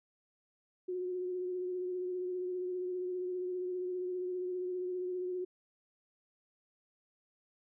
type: tone with vibrato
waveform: sine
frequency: 363.6 Hz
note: F#4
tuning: 30 cents flat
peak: -34 dBFS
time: 0.88-5.45 s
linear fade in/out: 10 ms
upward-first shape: triangle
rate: 15 Hz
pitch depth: 30 cents each way
effects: none